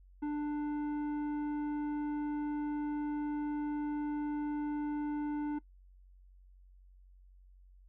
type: tone with tanh clipping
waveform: sine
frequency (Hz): 296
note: D4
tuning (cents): +14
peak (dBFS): -34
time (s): 0.22-5.59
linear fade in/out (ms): 10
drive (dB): 10
effects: noise-tail reverb RT60 0.1 s tail -21 dB re dry + added 46 Hz sine -56 dBFS peak until 7.88 s